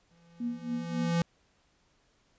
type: tone with exponential growth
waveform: square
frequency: 169.4 Hz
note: E3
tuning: 48 cents sharp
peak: -24 dBFS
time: 0.11-1.22 s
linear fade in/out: 2 ms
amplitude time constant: 240 ms
type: tone with tremolo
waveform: sine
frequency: 238.8 Hz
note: A#3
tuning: 42 cents sharp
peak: -28 dBFS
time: 0.4-1.17 s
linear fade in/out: 5 ms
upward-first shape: triangle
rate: 3.7 Hz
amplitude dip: 100%
effects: pink hiss -69 dBFS RMS until 2.38 s + resampled to 16000 Hz